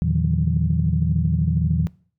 sine tone cluster, 81.8 / 116.8 / 147.6 / 160.5 / 182.4 Hz, E2 / A#2 / D3 / E3 / F#3, -13 / +4 / +9 / -46 / -24 cents, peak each -22 / -26 / -25 / -21 / -25 dBFS, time 0.02-1.87 s, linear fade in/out 0 ms, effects noise-tail reverb RT60 0.5 s tail -23 dB re dry + tanh soft clip ceiling -6 dBFS

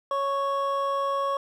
triangle tone pair together, 554 / 1108 Hz, C#5 / C#6, -1 / -1 cents, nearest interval octave, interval 1200 cents, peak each -26 / -24 dBFS, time 0.11-1.37 s, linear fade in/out 2 ms, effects none

